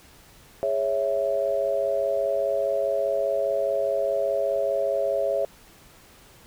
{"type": "chord", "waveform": "sine", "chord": "C# minor", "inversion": "second", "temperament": "equal", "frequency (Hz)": [415.3, 554.4, 659.3], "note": ["G#4", "C#5", "E5"], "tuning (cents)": [0, 0, 0], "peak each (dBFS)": [-30, -24, -26], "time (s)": [0.63, 5.45], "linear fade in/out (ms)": 0, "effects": ["pink hiss -52 dBFS RMS until 6.46 s"]}